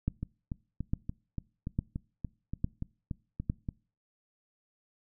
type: two click trains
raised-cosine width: 5 ms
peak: -16 / -22 dBFS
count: 5 / 13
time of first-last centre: 0.08-3.499 / 0.23-3.688 s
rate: 1.17 / 3.47 Hz
effects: noise-tail reverb RT60 0.4 s tail -24 dB re dry